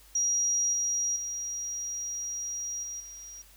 sine tone with level steps, 5730 Hz, F8, 44 cents sharp, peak -24 / -26 / -32 / -35 / -42 dBFS, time 0.15-3.42 s, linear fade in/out 5 ms, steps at 0.73 / 1.16 / 2.83 / 3 s, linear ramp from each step 2 ms, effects added 50 Hz sine -57 dBFS peak until 3.56 s + white hiss -57 dBFS RMS until 3.56 s

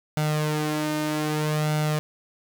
sawtooth tone with flanger, 152.4 Hz, D#3, 36 cents flat, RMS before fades -25 dBFS, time 0.17-1.99 s, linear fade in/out 0 ms, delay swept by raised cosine 1.4 to 3.3 ms, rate 0.63 Hz, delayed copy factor +0.6, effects none

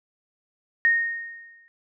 sine tone with exponential decay, 1853 Hz, A#6, 11 cents flat, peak -14 dBFS, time 0.85-1.68 s, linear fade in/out 0 ms, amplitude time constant 180 ms, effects none

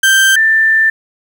35% pulse / sine tone pair in turn, 1568 / 1777.9 Hz, G6 / A6, 0 / +18 cents, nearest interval major second, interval 218 cents, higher second, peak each -5 / -7 dBFS, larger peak first, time 0.03-0.36 / 0.36-0.9 s, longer second, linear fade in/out 5 ms, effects 7-bit

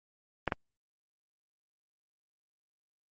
clicks, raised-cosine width 0.5 ms, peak -13 dBFS, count 2, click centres 0.477 / 0.522 s, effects Opus 24 kbps

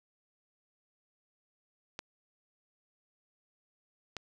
clicks, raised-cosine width 0.2 ms, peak -21 dBFS, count 2, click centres 1.991 / 4.167 s, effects none

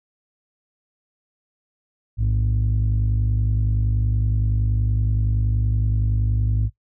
sine tone pair together, 57.25 / 107.9 Hz, A#1 / A2, -31 / -33 cents, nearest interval major seventh, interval 1098 cents, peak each -18 dBFS, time 2.17-6.7 s, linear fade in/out 50 ms, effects noise-tail reverb RT60 0.1 s tail -18 dB re dry + tanh soft clip ceiling -14 dBFS

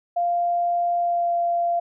sine tone with pitch glide, 696 to 690 Hz, F5 to F5, -6 to -21 cents, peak -19 dBFS, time 0.16-1.8 s, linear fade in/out 10 ms, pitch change -15 cents, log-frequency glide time 0.98-1.33 s, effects none

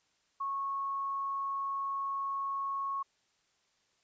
sine tone, 1100 Hz, C#6, 14 cents flat, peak -32 dBFS, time 0.4-3.03 s, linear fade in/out 10 ms, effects white hiss -73 dBFS RMS until 4.03 s + resampled to 16000 Hz

